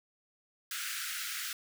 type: high-pass noise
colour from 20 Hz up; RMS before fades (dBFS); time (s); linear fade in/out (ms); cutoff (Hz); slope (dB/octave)
pink; -38; 0.71-1.53; 2; 1300; 96
effects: none